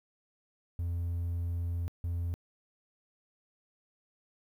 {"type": "tone bursts at uneven times", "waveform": "triangle", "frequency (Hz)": 86, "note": "F2", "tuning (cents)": -26, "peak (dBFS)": -28, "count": 2, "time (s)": [[0.79, 1.88], [2.04, 2.34]], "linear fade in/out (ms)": 0, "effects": ["tanh soft clip ceiling -24 dBFS", "11-bit"]}